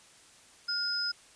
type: tone pair together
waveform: sine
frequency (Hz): 1421 / 5064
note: F6 / D#8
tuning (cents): +30 / +30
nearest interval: octave + minor seventh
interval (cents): 2200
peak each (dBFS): -35 / -30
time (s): 0.68-1.12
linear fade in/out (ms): 10
effects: white hiss -57 dBFS RMS until 1.35 s + resampled to 22050 Hz